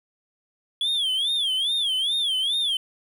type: tone with vibrato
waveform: triangle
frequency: 3338 Hz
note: G#7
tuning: 8 cents sharp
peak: -20 dBFS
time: 0.81-2.77 s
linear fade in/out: 2 ms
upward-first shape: sine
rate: 2.4 Hz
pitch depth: 170 cents each way
effects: 9-bit